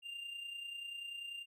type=tone with amplitude modulation; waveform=triangle; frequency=2794 Hz; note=F7; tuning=in tune; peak=-39 dBFS; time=0.02-1.46 s; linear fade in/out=50 ms; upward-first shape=sine; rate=30.2 Hz; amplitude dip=50%; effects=none